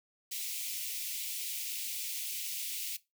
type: high-pass noise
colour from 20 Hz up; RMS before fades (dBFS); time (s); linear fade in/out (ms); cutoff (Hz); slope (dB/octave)
white; -38; 0.31-2.97; 10; 2200; 48
effects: noise-tail reverb RT60 0.2 s tail -18 dB re dry